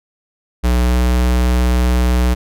square tone with pitch glide, 60.8 to 61.54 Hz, B1 to B1, -26 to -5 cents, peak -12 dBFS, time 0.63-2.35 s, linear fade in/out 20 ms, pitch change +21 cents, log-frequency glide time 0.82-0.94 s, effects none

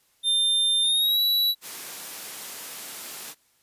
square tone with pitch glide, 3600 to 3926 Hz, A7 to B7, +39 to -11 cents, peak -20 dBFS, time 0.23-1.55 s, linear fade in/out 50 ms, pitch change +150 cents, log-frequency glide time 0.82-1.21 s
white high-pass noise, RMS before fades -37 dBFS, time 1.61-3.35 s, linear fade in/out 50 ms, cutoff 190 Hz, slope 12 dB/octave
effects white hiss -65 dBFS RMS until 3.62 s + resampled to 32000 Hz

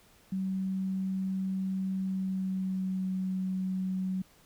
sine tone with pitch glide, 190 to 187.38 Hz, F#3 to F#3, +46 to +22 cents, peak -29 dBFS, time 0.32-4.22 s, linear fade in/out 5 ms, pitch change -24 cents, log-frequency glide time 1.99-3.11 s, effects pink hiss -61 dBFS RMS until 4.45 s

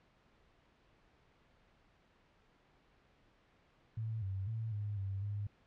sine tone with pitch steps, 111.3 / 96.1 / 112.1 / 103.6 / 97.4 / 102.4 Hz, A2 / G2 / A2 / G#2 / G2 / G#2, +20 / -34 / +33 / -4 / -11 / -24 cents, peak -36 dBFS, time 3.97-5.47 s, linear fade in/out 5 ms, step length 250 ms, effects pink hiss -69 dBFS RMS until 5.66 s + low-pass 3000 Hz 12 dB/octave

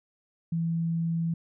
sine tone, 166 Hz, E3, 12 cents sharp, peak -25 dBFS, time 0.52-1.34 s, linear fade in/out 5 ms, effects none

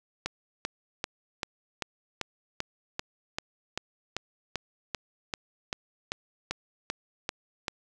click train, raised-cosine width 0.2 ms, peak -13 dBFS, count 20, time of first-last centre 0.26-7.682 s, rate 2.56 Hz, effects none

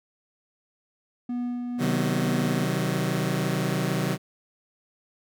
triangle tone with tremolo, 243.9 Hz, B3, 21 cents flat, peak -24 dBFS, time 1.29-2.65 s, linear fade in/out 5 ms, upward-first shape sine, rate 2.1 Hz, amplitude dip 30%
sawtooth chord, C diminished, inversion none, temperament just, 130.81 / 156.98 / 188.37 Hz, C3 / Eb3 / Gb3, 0 / +16 / +31 cents, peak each -25 / -24 / -24 dBFS, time 1.78-4.18 s, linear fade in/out 50 ms
effects none

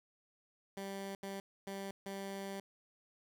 15% pulse tone bursts at uneven times, 196 Hz, G3, in tune, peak -35 dBFS, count 4, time 0.77-1.15 / 1.23-1.4 / 1.67-1.91 / 2.06-2.6 s, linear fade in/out 2 ms, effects none

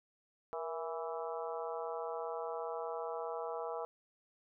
harmonic tone with a mistuned harmonic, 165 Hz, E3, 2 cents sharp, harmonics 3 / 4 / 5 / 6 / 7 / 8, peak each -41 / -43 / -45 / -47 / -48 / -49 dBFS, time 0.53-3.85 s, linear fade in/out 0 ms, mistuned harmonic 3, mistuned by -64 cents, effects none

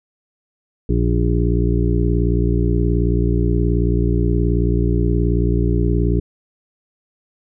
harmonic tone, 58.7 Hz, A#1, 13 cents sharp, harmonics 1 / 2 / 3 / 5 / 6 / 7, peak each -17 / -20 / -22 / -24 / -25 / -25 dBFS, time 0.89-6.2 s, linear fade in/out 5 ms, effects none

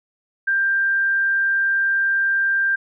sine tone, 1585 Hz, G6, 19 cents sharp, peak -16 dBFS, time 0.47-2.76 s, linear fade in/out 10 ms, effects none

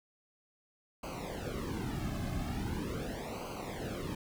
brown noise with flanger, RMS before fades -38 dBFS, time 1.03-4.15 s, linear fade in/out 5 ms, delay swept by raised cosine 0.55 to 2.15 ms, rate 0.41 Hz, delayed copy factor -0.95, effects none

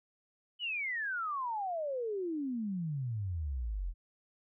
sine exponential sweep, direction down, 3025 to 40.06 Hz, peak -33 dBFS, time 0.59-3.94 s, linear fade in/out 50 ms, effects none

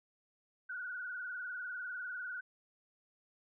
sine tone with vibrato, 1473 Hz, F#6, 8 cents flat, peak -39 dBFS, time 0.69-2.41 s, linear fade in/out 10 ms, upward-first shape sine, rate 20 Hz, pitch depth 71 cents each way, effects none

